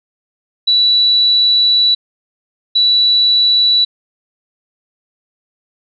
sine tone bursts at uneven times, 3943 Hz, B7, 4 cents flat, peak -8 dBFS, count 2, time 0.67-1.95 / 2.75-3.85 s, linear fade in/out 10 ms, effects none

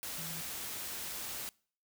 sine tone in noise, 163 Hz, E3, 19 cents flat, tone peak -46 dBFS, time 0.18-0.41 s, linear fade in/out 0 ms, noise white, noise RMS -41 dBFS, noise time 0.03-1.49 s, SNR -8 dB, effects noise-tail reverb RT60 0.5 s tail -25 dB re dry

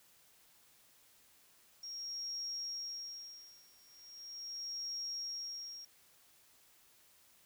sine tone with tremolo, 5588 Hz, F8, in tune, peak -38 dBFS, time 1.83-5.85 s, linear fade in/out 5 ms, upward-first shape sine, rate 0.39 Hz, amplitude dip 95%, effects white hiss -66 dBFS RMS until 7.45 s

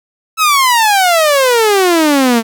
sawtooth exponential sweep, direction down, 1318.5 to 221.4 Hz, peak -4 dBFS, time 0.37-2.43 s, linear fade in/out 50 ms, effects none

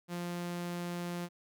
sawtooth tone, 174.61 Hz, F3, in tune, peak -32 dBFS, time 0.08-1.29 s, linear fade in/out 50 ms, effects none

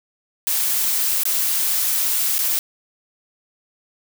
blue noise with dropouts, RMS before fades -20 dBFS, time 0.47-2.59 s, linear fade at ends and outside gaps 0 ms, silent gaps 1.234-1.254 / 2.382-2.39 s, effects none

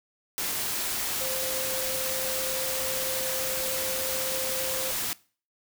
sine tone in noise, 523.3 Hz, C5, in tune, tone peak -34 dBFS, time 1.21-4.91 s, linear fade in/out 0 ms, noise white, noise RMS -30 dBFS, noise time 0.38-5.13 s, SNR -7 dB, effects noise-tail reverb RT60 0.4 s tail -21 dB re dry

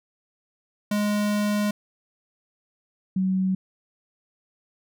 square / sine tone pair in turn, 207.7 / 188.22 Hz, G#3 / F#3, 0 / +30 cents, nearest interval major second, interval 170 cents, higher first, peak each -22 / -20 dBFS, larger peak second, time 0.91-1.71 / 3.16-3.55 s, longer first, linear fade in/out 5 ms, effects none

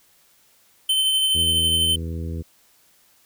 square tone with tremolo, 3077 Hz, G7, 33 cents flat, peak -17 dBFS, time 0.89-1.96 s, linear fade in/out 5 ms, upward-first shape sine, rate 12 Hz, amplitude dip 25%
harmonic tone, 82.41 Hz, E2, in tune, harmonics 1 / 2 / 3 / 4 / 5 / 6, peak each -27 / -33 / -37 / -39 / -41 / -43 dBFS, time 1.34-2.43 s, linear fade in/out 20 ms
effects white hiss -58 dBFS RMS until 3.25 s

